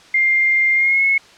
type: tone with pitch glide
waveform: sine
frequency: 2107 to 2185 Hz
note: C7 to C#7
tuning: +12 to -26 cents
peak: -12 dBFS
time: 0.14-1.18 s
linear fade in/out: 5 ms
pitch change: +62 cents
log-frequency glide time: 0.74-1.04 s
effects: white hiss -45 dBFS RMS until 1.37 s + low-pass 5000 Hz 12 dB/octave